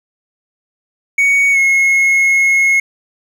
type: tone with pitch glide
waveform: triangle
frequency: 2235 to 2169 Hz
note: C#7 to C#7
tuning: +14 to -38 cents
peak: -7 dBFS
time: 1.18-2.8 s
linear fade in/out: 5 ms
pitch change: -52 cents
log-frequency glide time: 1.52-1.58 s
effects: 8-bit